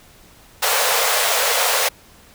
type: high-pass noise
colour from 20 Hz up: pink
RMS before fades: -18 dBFS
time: 0.62-1.89 s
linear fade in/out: 10 ms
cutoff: 450 Hz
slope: 96 dB/octave
effects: pink hiss -48 dBFS RMS until 2.34 s